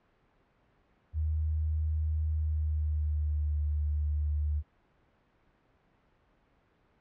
sine tone with pitch glide, 77.78 to 74.65 Hz, D#2 to D2, 0 to +29 cents, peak -27 dBFS, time 1.13-4.63 s, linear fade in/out 50 ms, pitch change -71 cents, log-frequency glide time 2.3-3.52 s, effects pink hiss -68 dBFS RMS until 7 s + low-pass 2000 Hz 12 dB/octave

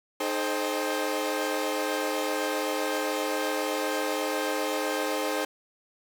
sawtooth tone cluster, 307.1 / 427.7 / 526 / 622 / 788 Hz, D#4 / A4 / C5 / D#5 / G5, -23 / -49 / +9 / -1 / +9 cents, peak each -29 / -29 / -27 / -34 / -32 dBFS, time 0.2-5.45 s, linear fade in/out 5 ms, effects none

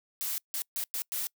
blue noise bursts at uneven times, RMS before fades -33 dBFS, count 5, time 0.21-0.38 / 0.54-0.62 / 0.76-0.84 / 0.94-1.02 / 1.12-1.27 s, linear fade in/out 0 ms, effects noise-tail reverb RT60 0.1 s tail -26 dB re dry

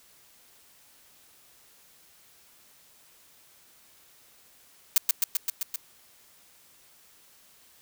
blue noise with echo, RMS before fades -19 dBFS, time 4.96-4.98 s, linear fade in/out 2 ms, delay 130 ms, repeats 6, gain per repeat -2 dB, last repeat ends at 5.76 s, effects white hiss -58 dBFS RMS until 7.81 s

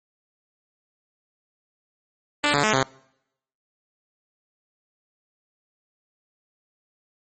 5% pulse tone with pitch steps, 293.4 / 143.9 / 215.4 / 132.9 Hz, D4 / D3 / A3 / C3, -2 / -35 / -37 / +27 cents, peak -7 dBFS, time 2.44-2.828 s, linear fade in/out 0 ms, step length 97 ms, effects noise-tail reverb RT60 0.8 s tail -25 dB re dry + MP3 32 kbps

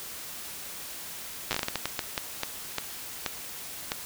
slowing click train, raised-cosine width 0.2 ms, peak -10 dBFS, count 16, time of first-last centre 1.51-3.919 s, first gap 8 ms, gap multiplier 1.37, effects white hiss -40 dBFS RMS until 4.05 s

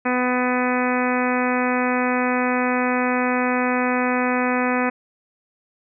harmonic tone, 250 Hz, B3, 21 cents sharp, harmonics 1 / 2 / 3 / 4 / 5 / 6 / 7 / 8 / 9 / 10, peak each -22 / -25 / -27 / -28 / -29 / -30 / -30 / -31 / -32 / -32 dBFS, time 0.05-4.9 s, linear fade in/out 10 ms, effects none

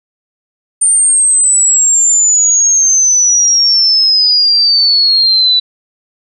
sine exponential sweep, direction down, 9000 to 3951 Hz, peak -6 dBFS, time 0.81-5.6 s, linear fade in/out 10 ms, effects none

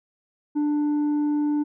sine tone with tanh clipping, 295.6 Hz, D4, 11 cents sharp, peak -21 dBFS, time 0.55-1.64 s, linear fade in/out 20 ms, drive 4 dB, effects none

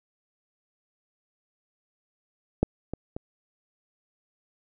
clicks, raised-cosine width 2 ms, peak -7 / -18 / -20 dBFS, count 3, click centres 2.63 / 2.936 / 3.165 s, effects none

